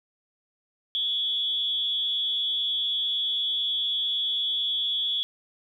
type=tone with amplitude modulation; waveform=sine; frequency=3376 Hz; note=G#7; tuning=28 cents sharp; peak=-21 dBFS; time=0.95-5.23 s; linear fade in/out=0 ms; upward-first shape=sine; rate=229 Hz; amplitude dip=65%; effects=10-bit